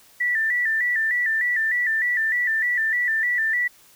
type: tone with vibrato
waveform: sine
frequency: 1864.7 Hz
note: A#6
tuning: in tune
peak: -19 dBFS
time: 0.2-3.68 s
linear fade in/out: 10 ms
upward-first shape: square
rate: 3.3 Hz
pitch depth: 80 cents each way
effects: white hiss -53 dBFS RMS until 3.95 s